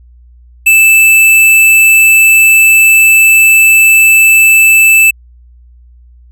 square tone, 2637 Hz, E7, in tune, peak -3 dBFS, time 0.66-5.11 s, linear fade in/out 10 ms, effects added 60 Hz sine -36 dBFS peak until 6.31 s

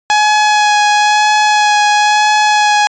sawtooth tone with vibrato, 840 Hz, G#5, 19 cents sharp, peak -4 dBFS, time 0.1-2.87 s, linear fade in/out 0 ms, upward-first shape sine, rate 1 Hz, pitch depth 13 cents each way, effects resampled to 16000 Hz

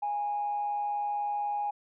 sine tone with amplitude modulation, 824 Hz, G#5, 14 cents flat, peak -26 dBFS, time 0.02-1.71 s, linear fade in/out 10 ms, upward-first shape sine, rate 136 Hz, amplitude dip 35%, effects tanh soft clip ceiling -23 dBFS

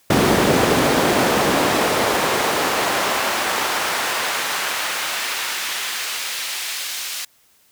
brown noise with high-pass filter sweep, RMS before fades -20 dBFS, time 0.1-7.25 s, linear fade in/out 5 ms, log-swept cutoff 230 to 3700 Hz, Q 0.72, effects white hiss -57 dBFS RMS until 7.71 s

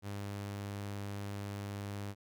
sawtooth tone, 100.9 Hz, G#2, 49 cents flat, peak -35 dBFS, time 0.02-2.15 s, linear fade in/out 50 ms, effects none

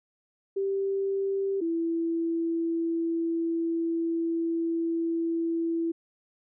sine tone pair in turn, 391.4 / 332.1 Hz, G4 / E4, -3 / +13 cents, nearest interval minor third, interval 284 cents, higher first, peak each -25 dBFS, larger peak neither, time 0.56-1.61 / 1.61-5.92 s, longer second, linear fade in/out 10 ms, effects none

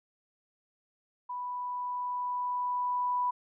sine tone with level ramp, 987.8 Hz, B5, in tune, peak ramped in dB -34 to -26 dBFS, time 1.29-3.31 s, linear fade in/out 10 ms, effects none

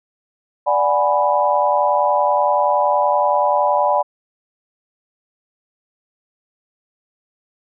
sine chord, G# half-diminished seventh, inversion second, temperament equal, 587.3 / 740 / 830.6 / 987.8 Hz, D5 / F#5 / G#5 / B5, 0 / 0 / 0 / 0 cents, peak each -18 / -21 / -19 / -18 dBFS, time 0.66-4.03 s, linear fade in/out 20 ms, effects none

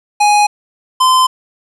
square tone pair in turn, 830.6 / 1029.9 Hz, G#5 / C6, 0 / -28 cents, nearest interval major third, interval 372 cents, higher second, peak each -8 dBFS, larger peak neither, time 0.2-0.47 / 1-1.27 s, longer neither, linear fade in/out 10 ms, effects resampled to 24000 Hz + 7-bit

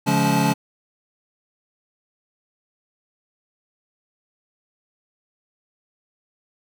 square tone cluster, 141.8 / 174.9 / 212 / 279.9 / 865 Hz, C#3 / F3 / G#3 / C#4 / A5, +40 / +3 / +36 / +17 / -30 cents, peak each -24 dBFS, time 0.06-0.54 s, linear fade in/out 20 ms, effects none

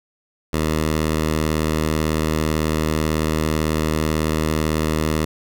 10% pulse tone, 78.1 Hz, D#2, 7 cents sharp, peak -10 dBFS, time 0.53-5.25 s, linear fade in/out 5 ms, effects none

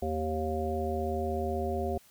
harmonic tone with a mistuned harmonic, 78.1 Hz, D#2, 7 cents sharp, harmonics 1 / 3 / 5 / 7 / 9, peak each -34 / -37 / -34 / -37 / -35 dBFS, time 0.02-1.98 s, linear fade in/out 5 ms, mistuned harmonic 1, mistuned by +45 cents, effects white hiss -60 dBFS RMS until 2.1 s

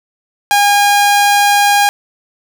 sawtooth tone, 814 Hz, G#5, 35 cents flat, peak -4 dBFS, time 0.51-1.89 s, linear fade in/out 0 ms, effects none

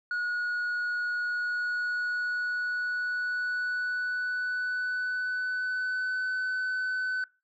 sine tone with pitch glide, 1453 to 1509.5 Hz, F#6 to F#6, -32 to +34 cents, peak -25 dBFS, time 0.11-7.24 s, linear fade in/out 2 ms, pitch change +66 cents, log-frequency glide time 1.22-6.31 s, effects noise-tail reverb RT60 0.3 s tail -23 dB re dry + tanh soft clip ceiling -27 dBFS

